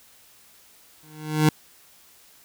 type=tone with exponential growth; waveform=25% pulse; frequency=153.8 Hz; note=D#3; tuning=20 cents flat; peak=-9 dBFS; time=1.03-1.49 s; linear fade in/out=2 ms; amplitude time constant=100 ms; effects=white hiss -54 dBFS RMS until 2.44 s